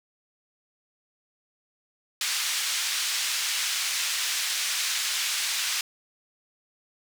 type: band-pass noise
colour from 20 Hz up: white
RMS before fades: -28 dBFS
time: 2.21-5.81 s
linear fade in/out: 2 ms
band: 1800 to 6300 Hz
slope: 12 dB/octave
effects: none